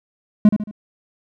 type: tone with echo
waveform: triangle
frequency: 210.4 Hz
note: G#3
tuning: 23 cents sharp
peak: -4 dBFS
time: 0.45-0.49 s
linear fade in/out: 2 ms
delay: 74 ms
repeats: 3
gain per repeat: -8 dB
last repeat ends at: 0.712 s
effects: none